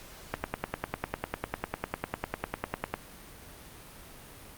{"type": "click train", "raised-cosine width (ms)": 0.5, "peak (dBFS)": -14, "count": 27, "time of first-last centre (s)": [0.34, 2.94], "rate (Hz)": 10, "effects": ["pink hiss -49 dBFS RMS until 4.57 s", "Opus 48 kbps"]}